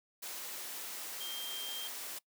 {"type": "tone in noise", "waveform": "sine", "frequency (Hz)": 3180, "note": "G7", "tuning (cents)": 24, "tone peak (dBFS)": -40, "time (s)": [1.2, 1.88], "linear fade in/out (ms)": 10, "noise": "white", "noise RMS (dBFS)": -43, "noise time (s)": [0.22, 2.19], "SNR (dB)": 0, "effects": ["noise-tail reverb RT60 0.1 s tail -22 dB re dry", "high-pass 300 Hz 12 dB/octave"]}